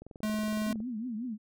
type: click train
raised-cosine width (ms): 2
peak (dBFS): -33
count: 18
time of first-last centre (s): 0.02-0.803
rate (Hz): 21.7
type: tone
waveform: square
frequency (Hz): 214.1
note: A3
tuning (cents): -47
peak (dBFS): -30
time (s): 0.23-0.73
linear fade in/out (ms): 2
type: tone with vibrato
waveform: sine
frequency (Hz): 232.6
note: A#3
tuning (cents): -4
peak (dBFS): -33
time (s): 0.65-1.38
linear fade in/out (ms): 50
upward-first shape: triangle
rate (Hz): 5.4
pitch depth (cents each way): 210
effects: none